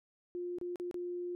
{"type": "tone with dropouts", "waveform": "sine", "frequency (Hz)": 353.5, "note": "F4", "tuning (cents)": 21, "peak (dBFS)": -36, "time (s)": [0.35, 1.35], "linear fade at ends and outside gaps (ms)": 0, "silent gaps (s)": [[0.585, 0.613], [0.758, 0.799], [0.912, 0.943]], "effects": []}